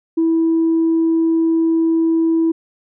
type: tone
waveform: sine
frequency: 327.4 Hz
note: E4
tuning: 12 cents flat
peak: -11 dBFS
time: 0.17-2.52 s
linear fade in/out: 10 ms
effects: tanh soft clip ceiling -9 dBFS